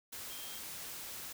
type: tone in noise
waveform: sine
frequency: 3200 Hz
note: G7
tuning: 35 cents sharp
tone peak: -51 dBFS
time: 0.3-0.59 s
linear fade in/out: 10 ms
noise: white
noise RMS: -45 dBFS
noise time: 0.12-1.33 s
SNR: -9 dB
effects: none